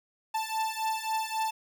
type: beating tone pair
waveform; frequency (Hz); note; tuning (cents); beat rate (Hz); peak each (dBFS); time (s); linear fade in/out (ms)
45% pulse; 880 / 883.7; A5 / A5; 0 / +7; 3.7; -32 / -32; 0.34-1.51; 10
effects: none